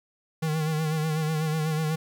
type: tone with vibrato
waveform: square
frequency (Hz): 156.5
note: D#3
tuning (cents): +10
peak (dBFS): -25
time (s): 0.42-1.96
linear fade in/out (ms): 10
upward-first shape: sine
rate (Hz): 8.1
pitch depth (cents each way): 48
effects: 11-bit